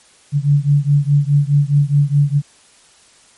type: beating tone pair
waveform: sine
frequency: 141.8 / 146.6 Hz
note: C#3 / D3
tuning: +40 / -3 cents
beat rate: 4.8 Hz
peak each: -13 / -14 dBFS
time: 0.32-2.42 s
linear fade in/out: 50 ms
effects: white hiss -49 dBFS RMS until 3.37 s + MP3 48 kbps

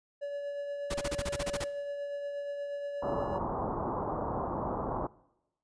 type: tone with tremolo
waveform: triangle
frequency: 571 Hz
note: D5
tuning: 49 cents flat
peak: -31 dBFS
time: 0.21-3.39 s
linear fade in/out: 20 ms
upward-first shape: triangle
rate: 8.4 Hz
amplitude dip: 35%
type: noise bursts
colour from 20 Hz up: pink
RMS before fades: -34 dBFS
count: 11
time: 0.9-1.644 s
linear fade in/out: 10 ms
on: 44 ms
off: 26 ms
type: low-pass noise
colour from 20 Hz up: white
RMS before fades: -34 dBFS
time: 3.02-5.07 s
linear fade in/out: 5 ms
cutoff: 1100 Hz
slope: 48 dB/octave
effects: noise-tail reverb RT60 0.9 s tail -22 dB re dry + resampled to 22050 Hz

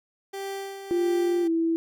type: tone with tremolo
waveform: 30% pulse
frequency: 392 Hz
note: G4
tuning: in tune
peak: -28 dBFS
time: 0.33-1.48 s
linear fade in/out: 10 ms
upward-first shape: sine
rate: 1.5 Hz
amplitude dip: 55%
type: tone with pitch glide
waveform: sine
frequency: 349.2 to 329.6 Hz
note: F4 to E4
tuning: 0 to 0 cents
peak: -21 dBFS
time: 0.91-1.76 s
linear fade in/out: 0 ms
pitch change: -100 cents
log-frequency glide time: 1.42-1.48 s
effects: none

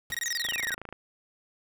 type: noise with exponential decay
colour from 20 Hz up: pink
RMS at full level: -40 dBFS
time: 0.1-0.22 s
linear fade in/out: 2 ms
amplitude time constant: 24 ms
type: tone bursts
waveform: sawtooth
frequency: 1885 Hz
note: A#6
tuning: 19 cents sharp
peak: -25 dBFS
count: 14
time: 0.12-0.742 s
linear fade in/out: 0 ms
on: 24 ms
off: 22 ms
type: exponential sweep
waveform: sine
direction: down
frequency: 7500 to 1396.9 Hz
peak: -32 dBFS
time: 0.22-0.75 s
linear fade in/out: 10 ms
type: click train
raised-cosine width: 0.5 ms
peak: -24 dBFS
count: 14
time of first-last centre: 0.45-0.926 s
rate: 27.3 Hz
effects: none

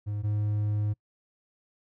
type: tone pair in turn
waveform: triangle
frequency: 103.83 / 104.79 Hz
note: G#2 / G#2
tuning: 0 / +16 cents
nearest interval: unison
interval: 16 cents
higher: second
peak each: -27 / -23 dBFS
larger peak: second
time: 0.06-0.23 / 0.23-0.94 s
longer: second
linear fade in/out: 20 ms
effects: noise-tail reverb RT60 0.1 s tail -26 dB re dry

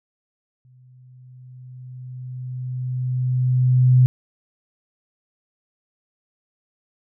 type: tone with exponential growth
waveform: sine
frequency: 126.8 Hz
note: B2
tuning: 46 cents sharp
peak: -9 dBFS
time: 0.65-4.06 s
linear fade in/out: 0 ms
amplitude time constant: 740 ms
effects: none

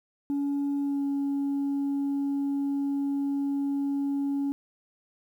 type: tone with pitch glide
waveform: sine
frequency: 282.8 to 279.9 Hz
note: C#4 to C#4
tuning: +35 to +17 cents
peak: -23 dBFS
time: 0.3-4.52 s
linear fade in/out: 0 ms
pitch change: -18 cents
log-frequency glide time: 0.78-1.04 s
effects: tanh soft clip ceiling -24 dBFS + 10-bit

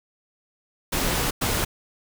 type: noise bursts at uneven times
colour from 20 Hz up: pink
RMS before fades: -24 dBFS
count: 2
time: 0.92-1.31 / 1.41-1.65 s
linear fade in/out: 10 ms
effects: none

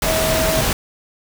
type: tone in noise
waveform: sine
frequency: 641 Hz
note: E5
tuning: 49 cents flat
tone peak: -19 dBFS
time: 0.06-0.61 s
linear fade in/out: 2 ms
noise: pink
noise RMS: -19 dBFS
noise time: 0.02-0.73 s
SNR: -3 dB
effects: none

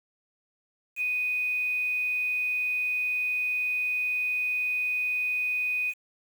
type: tone with quantisation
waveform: sine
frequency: 2489 Hz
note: D#7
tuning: in tune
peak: -25 dBFS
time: 0.96-5.94 s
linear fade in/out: 50 ms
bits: 8
effects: none

